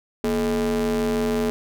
square ring-modulated tone, 96.4 Hz, G2, 28 cents flat, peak -18 dBFS, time 0.24-1.5 s, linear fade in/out 0 ms, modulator 332 Hz, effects none

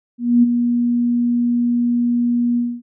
sine tone with ADSR envelope, 240 Hz, B3, 49 cents flat, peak -7 dBFS, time 0.18-2.82 s, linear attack 250 ms, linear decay 20 ms, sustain -7 dB, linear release 250 ms, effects none

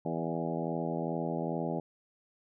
harmonic tone with a mistuned harmonic, 82.41 Hz, E2, in tune, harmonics 2 / 3 / 4 / 5 / 6 / 7 / 8 / 9 / 10, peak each -36 / -38 / -39 / -40 / -41 / -41 / -42 / -43 / -43 dBFS, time 0.05-1.8 s, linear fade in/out 5 ms, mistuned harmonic 7, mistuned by +29 cents, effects none

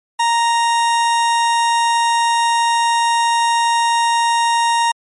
40% pulse tone, 932.3 Hz, A#5, in tune, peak -12 dBFS, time 0.19-4.92 s, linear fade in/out 10 ms, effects MP3 48 kbps

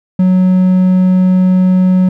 triangle tone, 184.6 Hz, F#3, 4 cents flat, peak -4 dBFS, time 0.19-2.09 s, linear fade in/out 5 ms, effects none

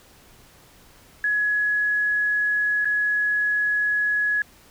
sine tone with dropouts, 1684 Hz, G#6, 24 cents sharp, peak -19 dBFS, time 1.24-4.42 s, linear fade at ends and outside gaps 2 ms, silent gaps 2.847-2.854 s, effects pink hiss -52 dBFS RMS until 4.7 s

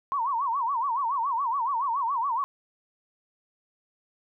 sine tone with vibrato, 1016 Hz, B5, 49 cents sharp, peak -24 dBFS, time 0.12-2.44 s, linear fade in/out 0 ms, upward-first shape sine, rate 7.1 Hz, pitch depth 210 cents each way, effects none

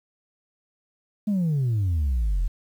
sine exponential sweep, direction down, 216.4 to 39.26 Hz, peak -18 dBFS, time 1.27-2.48 s, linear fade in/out 10 ms, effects tanh soft clip ceiling -19 dBFS + 9-bit

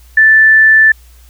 sine tone, 1760 Hz, A6, in tune, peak -3 dBFS, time 0.17-0.92 s, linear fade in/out 5 ms, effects added 60 Hz sine -38 dBFS peak until 1.29 s + white hiss -48 dBFS RMS until 1.29 s

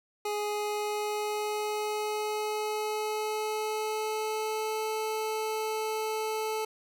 25% pulse tone with pitch glide, 416.9 to 435.9 Hz, G#4 to A4, +7 to -16 cents, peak -26 dBFS, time 0.25-6.65 s, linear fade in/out 5 ms, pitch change +77 cents, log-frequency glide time 0.37-4.86 s, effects none

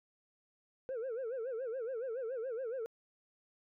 sine tone with vibrato, 487.1 Hz, B4, 24 cents flat, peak -34 dBFS, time 0.89-2.86 s, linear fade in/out 0 ms, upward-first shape sine, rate 7.1 Hz, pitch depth 180 cents each way, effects tanh soft clip ceiling -35 dBFS

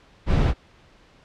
brown noise, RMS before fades -18 dBFS, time 0.26-0.54 s, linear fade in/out 50 ms, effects pink hiss -54 dBFS RMS until 1.24 s + low-pass 4000 Hz 12 dB/octave

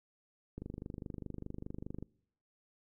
click train, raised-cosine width 3 ms, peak -29 dBFS, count 37, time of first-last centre 0.58-2.026 s, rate 24.9 Hz, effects noise-tail reverb RT60 0.7 s tail -25 dB re dry

